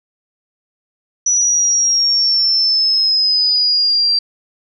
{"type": "exponential sweep", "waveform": "sine", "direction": "down", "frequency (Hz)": [5910, 4699], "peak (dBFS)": -11, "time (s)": [1.26, 4.19], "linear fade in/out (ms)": 5, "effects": []}